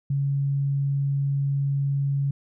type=tone; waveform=sine; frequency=139.5 Hz; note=C#3; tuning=11 cents sharp; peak=-21 dBFS; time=0.1-2.31 s; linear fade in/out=5 ms; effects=none